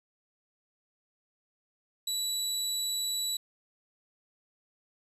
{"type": "tone", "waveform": "25% pulse", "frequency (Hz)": 3934, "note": "B7", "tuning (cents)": -7, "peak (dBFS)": -26, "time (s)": [2.07, 3.37], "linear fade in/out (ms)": 5, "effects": ["resampled to 32000 Hz", "10-bit"]}